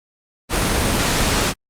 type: noise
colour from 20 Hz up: pink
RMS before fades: -18 dBFS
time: 0.49-1.54 s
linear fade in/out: 50 ms
effects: low-pass 11000 Hz 12 dB/octave + Opus 32 kbps